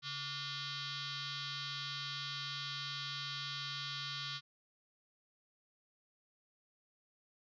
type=tone with frequency modulation; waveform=sine; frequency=139.4 Hz; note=C#3; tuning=10 cents sharp; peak=-39 dBFS; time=0.02-4.41 s; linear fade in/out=50 ms; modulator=647 Hz; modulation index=7; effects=none